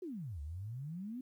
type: exponential two-way sweep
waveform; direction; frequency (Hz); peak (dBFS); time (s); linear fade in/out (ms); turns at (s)
sine; down then up; 392 to 69.5 to 264.1; -40; 0.02-1.21; 5; 0.41
effects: 12-bit